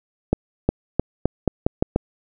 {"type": "accelerating click train", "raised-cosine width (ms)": 2, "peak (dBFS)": -3, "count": 8, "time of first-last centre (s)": [0.33, 1.961], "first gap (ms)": 360, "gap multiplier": 0.85, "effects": []}